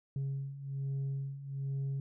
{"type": "beating tone pair", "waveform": "sine", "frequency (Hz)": [136.3, 137.5], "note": ["C#3", "C#3"], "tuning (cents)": [-29, -14], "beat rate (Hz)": 1.2, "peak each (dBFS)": [-38, -34], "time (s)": [0.16, 2], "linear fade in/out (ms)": 2, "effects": ["tanh soft clip ceiling -31 dBFS"]}